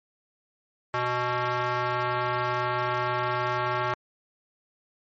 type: tone with band-pass filter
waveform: square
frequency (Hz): 123.47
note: B2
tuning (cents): 0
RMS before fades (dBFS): -27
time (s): 0.94-3.94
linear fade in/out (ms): 0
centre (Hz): 1200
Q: 1.5
effects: MP3 32 kbps